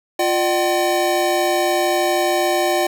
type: tone cluster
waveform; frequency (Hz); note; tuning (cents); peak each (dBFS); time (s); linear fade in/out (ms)
square; 350.6 / 602 / 762; F4 / D5 / G5; +7 / +43 / -49; -21; 0.19-2.87; 5
effects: none